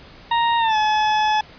40% pulse tone with pitch glide, 933 to 855.6 Hz, A#5 to A5, +1 to -49 cents, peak -15 dBFS, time 0.31-1.41 s, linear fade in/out 5 ms, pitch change -150 cents, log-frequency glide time 0.58-0.77 s, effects pink hiss -44 dBFS RMS until 1.58 s + resampled to 11025 Hz

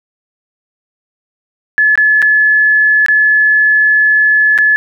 sine tone with dropouts, 1717 Hz, A6, 43 cents flat, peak -6 dBFS, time 1.78-4.76 s, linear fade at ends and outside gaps 0 ms, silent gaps 1.955-1.976 / 2.219-2.225 / 3.062-3.084 / 4.578-4.586 s, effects none

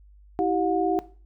sine tone cluster, 327.5 / 386.3 / 721 Hz, E4 / G4 / F#5, -11 / -25 / -45 cents, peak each -25 dBFS, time 0.39-0.99 s, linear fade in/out 0 ms, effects noise-tail reverb RT60 0.4 s tail -17 dB re dry + added 50 Hz sine -49 dBFS peak until 1.25 s

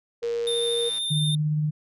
sine tone, 470 Hz, A#4, 14 cents sharp, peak -24 dBFS, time 0.22-0.9 s, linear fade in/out 20 ms
click train, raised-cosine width 0.2 ms, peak -25 dBFS, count 83, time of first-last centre 0.23-0.982 s, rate 109 Hz
square tone with vibrato, 3609 Hz, A7, 43 cents sharp, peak -26 dBFS, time 0.47-1.35 s, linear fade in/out 2 ms, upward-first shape sine, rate 13 Hz, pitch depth 14 cents each way
sine tone with tremolo, 151.8 Hz, D#3, 42 cents flat, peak -20 dBFS, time 1.1-1.71 s, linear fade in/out 20 ms, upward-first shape triangle, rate 17 Hz, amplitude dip 25%
effects none

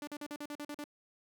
sawtooth tone bursts, 293.7 Hz, D4, in tune, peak -36 dBFS, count 9, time 0.02-0.841 s, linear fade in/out 2 ms, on 53 ms, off 43 ms, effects none

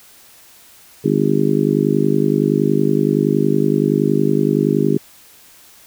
harmonic tone, 50.7 Hz, G#1, 41 cents flat, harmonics 3 / 4 / 5 / 6 / 7 / 8, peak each -20 / -20 / -20 / -20 / -20 / -20 dBFS, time 1.04-4.98 s, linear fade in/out 10 ms, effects white hiss -46 dBFS RMS until 5.86 s

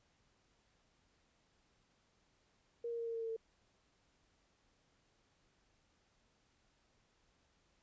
sine tone with pitch steps, 470 / 466.5 / 463 / 459.5 / 456.1 / 452.7 / 449.3 Hz, A#4 / A#4 / A#4 / A#4 / A#4 / A4 / A4, +14 / +1 / -12 / -25 / -38 / +49 / +36 cents, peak -38 dBFS, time 2.84-3.365 s, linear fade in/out 5 ms, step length 75 ms, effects pink hiss -75 dBFS RMS until 7.82 s + resampled to 16000 Hz

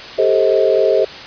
sine chord, A half-diminished seventh, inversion third, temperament just, 396 / 440 / 528 / 633.6 Hz, G4 / A4 / C5 / Eb5, +18 / 0 / +16 / +31 cents, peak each -16 dBFS, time 0.18-1.05 s, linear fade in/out 10 ms, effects white hiss -31 dBFS RMS until 1.26 s + resampled to 11025 Hz

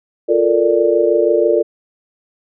sine chord, Bb major seventh, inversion second, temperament equal, 349.2 / 440 / 466.2 / 587.3 Hz, F4 / A4 / Bb4 / D5, 0 / 0 / 0 / 0 cents, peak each -16 dBFS, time 0.28-1.63 s, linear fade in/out 20 ms, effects none

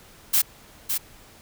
blue noise with echo, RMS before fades -19 dBFS, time 0.33-0.42 s, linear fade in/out 10 ms, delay 560 ms, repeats 1, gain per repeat -6 dB, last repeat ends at 0.98 s, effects pink hiss -50 dBFS RMS until 1.41 s

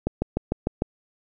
click train, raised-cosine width 2 ms, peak -9 dBFS, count 6, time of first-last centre 0.07-0.821 s, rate 6.66 Hz, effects none

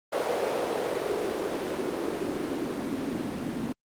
white noise with band-pass filter sweep, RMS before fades -30 dBFS, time 0.12-3.73 s, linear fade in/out 10 ms, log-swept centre 540 to 230 Hz, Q 2.9, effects Opus 32 kbps

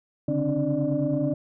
sine tone cluster, 137.1 / 146.4 / 268.5 / 296.5 / 592 Hz, C#3 / D3 / C4 / D4 / D5, -19 / -5 / +45 / +17 / +14 cents, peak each -32 / -28 / -27 / -26 / -28 dBFS, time 0.28-1.34 s, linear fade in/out 5 ms, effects tanh soft clip ceiling -14 dBFS

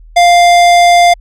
sine tone with hard clipping, 698.5 Hz, F5, in tune, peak -5 dBFS, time 0.16-1.14 s, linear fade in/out 10 ms, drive 17 dB, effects added 40 Hz sine -33 dBFS peak until 1.2 s

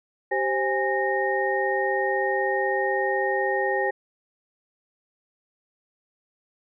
sine tone cluster, 389.9 / 526 / 821 / 1852 Hz, G4 / C5 / G#5 / A#6, -9 / +9 / -20 / -12 cents, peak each -27 dBFS, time 0.31-3.91 s, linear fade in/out 10 ms, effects none

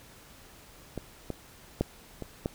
clicks, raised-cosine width 2 ms, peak -20 / -19 / -12 / -23 / -15 dBFS, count 5, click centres 0.977 / 1.303 / 1.81 / 2.223 / 2.459 s, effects pink hiss -53 dBFS RMS until 2.54 s

